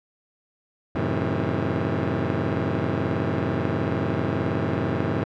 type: chord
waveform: 15% pulse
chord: F# diminished seventh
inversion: none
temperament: just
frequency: 92.5 / 111 / 133.2 / 159.84 Hz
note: F#2 / A2 / C3 / Eb3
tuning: 0 / +16 / +31 / +47 cents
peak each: -22 dBFS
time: 0.95-5.24 s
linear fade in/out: 5 ms
effects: low-pass 2000 Hz 12 dB/octave